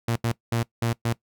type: tone bursts at uneven times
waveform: sawtooth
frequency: 116.54 Hz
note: A#2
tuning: in tune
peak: -18 dBFS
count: 5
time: 0.08-0.16 / 0.24-0.32 / 0.52-0.63 / 0.82-0.93 / 1.05-1.13 s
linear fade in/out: 5 ms
effects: noise-tail reverb RT60 0.1 s tail -20 dB re dry